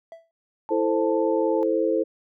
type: tone with exponential decay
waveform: triangle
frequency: 661 Hz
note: E5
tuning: 5 cents sharp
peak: -33 dBFS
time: 0.12-0.31 s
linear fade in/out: 1 ms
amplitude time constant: 41 ms
type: tone with pitch glide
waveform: sine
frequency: 881 to 873.4 Hz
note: A5 to A5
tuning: +2 to -13 cents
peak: -30 dBFS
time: 0.69-1.63 s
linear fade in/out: 0 ms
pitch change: -15 cents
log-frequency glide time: 1.41-1.49 s
type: chord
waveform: sine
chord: A minor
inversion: second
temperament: equal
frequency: 329.6 / 440 / 523.3 Hz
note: E4 / A4 / C5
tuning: 0 / 0 / 0 cents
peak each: -24 dBFS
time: 0.7-2.04 s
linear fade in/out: 20 ms
effects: none